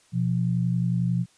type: tone pair together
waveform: sine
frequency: 123.47 / 174.61 Hz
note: B2 / F3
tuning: 0 / 0 cents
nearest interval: tritone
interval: 600 cents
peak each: -24 dBFS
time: 0.12-1.26 s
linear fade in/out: 50 ms
effects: white hiss -60 dBFS RMS until 1.37 s + resampled to 22050 Hz